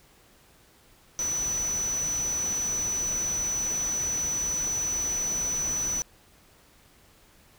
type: tone in noise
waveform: sine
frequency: 5960 Hz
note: F#8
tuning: 12 cents sharp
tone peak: -26 dBFS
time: 1.19-6.02 s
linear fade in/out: 0 ms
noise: pink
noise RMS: -39 dBFS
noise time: 1.19-6.02 s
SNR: +10 dB
effects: pink hiss -58 dBFS RMS until 7.58 s